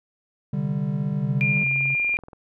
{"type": "chord", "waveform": "triangle", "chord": "C suspended second", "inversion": "none", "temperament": "equal with one note detuned", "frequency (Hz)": [130.81, 147.43, 196], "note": ["C3", "D3", "G3"], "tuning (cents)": [0, 7, 0], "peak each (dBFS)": [-29, -23, -25], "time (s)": [0.53, 1.64], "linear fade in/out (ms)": 5}
{"type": "tone with pitch glide", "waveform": "sine", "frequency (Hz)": [132.7, 136.43], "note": ["C3", "C#3"], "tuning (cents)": [25, -27], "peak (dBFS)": -27, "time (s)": [1.13, 1.95], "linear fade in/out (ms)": 10, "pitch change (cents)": 48, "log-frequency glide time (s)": [1.5, 1.76]}
{"type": "tone", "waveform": "sine", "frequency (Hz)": 2400, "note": "D7", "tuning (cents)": 37, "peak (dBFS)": -20, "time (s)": [1.41, 2.17], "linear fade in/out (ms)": 0}
{"type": "click train", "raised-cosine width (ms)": 1, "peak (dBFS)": -29, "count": 17, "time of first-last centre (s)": [1.57, 2.332], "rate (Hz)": 21}
{"effects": []}